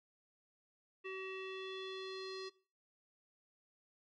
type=tone with low-pass filter sweep; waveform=square; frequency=380 Hz; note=F#4; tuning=46 cents sharp; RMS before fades=-45 dBFS; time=1.04-2.5 s; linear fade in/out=20 ms; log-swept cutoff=2500 to 4600 Hz; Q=4.9; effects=noise-tail reverb RT60 0.4 s tail -20 dB re dry